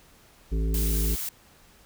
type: harmonic tone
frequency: 54.3 Hz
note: A1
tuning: 22 cents flat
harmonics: 1 / 3 / 5 / 7 / 8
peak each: -23 / -33 / -37 / -40 / -41 dBFS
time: 0.51-1.16 s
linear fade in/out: 20 ms
type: noise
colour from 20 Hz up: blue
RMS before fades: -32 dBFS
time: 0.74-1.29 s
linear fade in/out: 2 ms
effects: pink hiss -56 dBFS RMS until 1.85 s